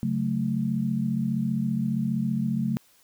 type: chord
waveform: sine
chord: F# minor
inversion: second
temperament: equal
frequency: 138.59 / 185 / 220 Hz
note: C#3 / F#3 / A3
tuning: 0 / 0 / 0 cents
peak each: -29 / -29 / -26 dBFS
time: 0.03-2.77 s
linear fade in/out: 0 ms
effects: white hiss -60 dBFS RMS until 3.03 s